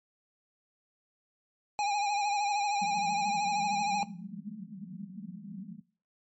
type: tone with vibrato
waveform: square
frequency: 819 Hz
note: G#5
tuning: 24 cents flat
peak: -28 dBFS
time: 1.79-4.03 s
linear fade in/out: 0 ms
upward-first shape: sine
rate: 13 Hz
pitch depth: 49 cents each way
type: band-pass noise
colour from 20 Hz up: white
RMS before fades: -43 dBFS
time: 2.81-5.81 s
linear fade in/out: 10 ms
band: 170 to 220 Hz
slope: 96 dB/octave
effects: noise-tail reverb RT60 0.4 s tail -19 dB re dry + MP3 32 kbps